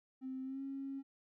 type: tone with pitch glide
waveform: triangle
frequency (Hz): 261.6 to 272.6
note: C4 to C#4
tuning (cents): 0 to -29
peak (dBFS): -36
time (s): 0.21-1.03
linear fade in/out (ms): 50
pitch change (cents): +71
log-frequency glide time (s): 0.43-0.62
effects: tanh soft clip ceiling -38 dBFS